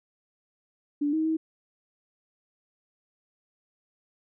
sine tone with pitch steps, 290.8 / 315.9 / 319.2 Hz, D4 / D#4 / D#4, -17 / +26 / +44 cents, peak -23 dBFS, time 1.01-1.37 s, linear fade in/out 10 ms, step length 120 ms, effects none

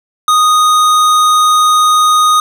sine tone with hard clipping, 1241 Hz, D#6, 5 cents flat, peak -8 dBFS, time 0.28-2.4 s, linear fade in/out 2 ms, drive 16 dB, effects none

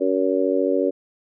harmonic tone, 94 Hz, F#2, 28 cents sharp, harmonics 3 / 4 / 5 / 6, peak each -23 / -23 / -23 / -23 dBFS, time 0-0.91 s, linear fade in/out 20 ms, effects none

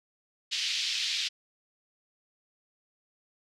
pink band-pass noise, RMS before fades -31 dBFS, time 0.51-1.29 s, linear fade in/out 20 ms, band 2800 to 5100 Hz, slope 24 dB/octave, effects none

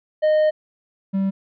triangle tone pair in turn, 616 / 194.03 Hz, D#5 / G3, -17 / -17 cents, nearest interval octave + minor sixth, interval 2000 cents, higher first, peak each -12 / -16 dBFS, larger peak first, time 0.22-0.51 / 1.13-1.31 s, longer first, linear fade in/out 20 ms, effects resampled to 11025 Hz

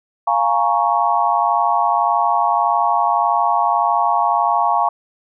sine chord, Bb minor seventh, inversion second, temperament equal, 698.5 / 830.6 / 932.3 / 1108.7 Hz, F5 / Ab5 / Bb5 / Db6, 0 / 0 / 0 / 0 cents, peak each -19 dBFS, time 0.27-4.89 s, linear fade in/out 5 ms, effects none

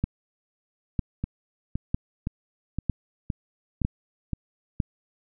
two click trains, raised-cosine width 5 ms, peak -15 / -11 dBFS, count 7 / 6, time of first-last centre 1.24-4.333 / 0.04-4.802 s, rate 1.94 / 1.05 Hz, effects none

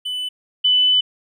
triangle / sine tone pair in turn, 2999 / 2999 Hz, F#7 / F#7, +23 / +23 cents, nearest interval unison, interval 0 cents, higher neither, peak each -21 / -12 dBFS, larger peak second, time 0.05-0.29 / 0.64-1.01 s, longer second, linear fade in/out 10 ms, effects none

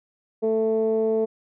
15% pulse tone with low-pass filter, 221.1 Hz, A3, 9 cents sharp, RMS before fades -22 dBFS, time 0.42-1.26 s, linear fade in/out 20 ms, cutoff 500 Hz, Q 5.1, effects none

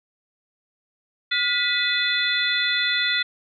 sine tone cluster, 1430 / 1970 / 2537 / 3484 / 4062 Hz, F6 / B6 / D#7 / A7 / B7, +41 / -5 / +33 / -18 / +48 cents, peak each -27 / -24 / -31 / -24 / -28 dBFS, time 1.31-3.23 s, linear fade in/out 10 ms, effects none

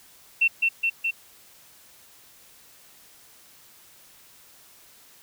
sine tone with echo, 2700 Hz, E7, 41 cents sharp, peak -16 dBFS, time 0.41-0.48 s, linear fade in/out 10 ms, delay 210 ms, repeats 3, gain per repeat -2 dB, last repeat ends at 1.11 s, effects white hiss -53 dBFS RMS until 5.22 s

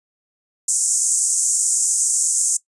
white band-pass noise, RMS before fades -19 dBFS, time 0.68-2.57 s, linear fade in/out 5 ms, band 6600 to 8800 Hz, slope 48 dB/octave, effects noise-tail reverb RT60 0.1 s tail -19 dB re dry + resampled to 24000 Hz

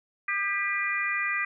sine tone cluster, 1208 / 1596 / 1968 / 2405 Hz, D6 / G6 / B6 / D7, +48 / +31 / -7 / +41 cents, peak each -33 / -34 / -28 / -32 dBFS, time 0.28-1.45 s, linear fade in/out 5 ms, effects none

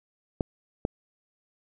clicks, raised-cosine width 2 ms, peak -12 dBFS, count 2, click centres 0.408 / 0.851 s, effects none

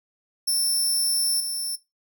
20% pulse tone with level steps, 5370 Hz, E8, 31 cents sharp, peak -15 / -21 dBFS, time 0.47-1.76 s, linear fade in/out 10 ms, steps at 1.4 s, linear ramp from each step 2 ms, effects noise-tail reverb RT60 0.2 s tail -17 dB re dry

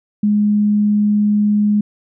sine tone, 208.3 Hz, G#3, 5 cents sharp, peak -11 dBFS, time 0.23-1.81 s, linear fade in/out 5 ms, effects none

